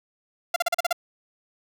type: tone bursts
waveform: sawtooth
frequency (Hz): 691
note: F5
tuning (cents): -19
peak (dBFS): -16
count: 7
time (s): 0.54-0.928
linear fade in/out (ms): 5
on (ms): 22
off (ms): 39
effects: none